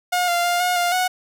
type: tone with pitch steps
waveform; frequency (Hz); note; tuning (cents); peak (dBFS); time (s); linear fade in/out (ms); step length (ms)
sawtooth; 717 / 695 / 702 / 720 / 702 / 735; F5 / F5 / F5 / F#5 / F5 / F#5; +45 / -9 / +9 / -47 / +9 / -12; -14; 0.12-1.08; 10; 160
effects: none